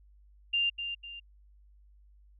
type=tone with echo; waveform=sine; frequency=2793 Hz; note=F7; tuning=1 cent flat; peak=-25 dBFS; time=0.53-0.7 s; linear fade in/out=10 ms; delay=250 ms; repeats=2; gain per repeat=-8 dB; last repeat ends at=1.2 s; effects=added 50 Hz sine -56 dBFS peak until 2.39 s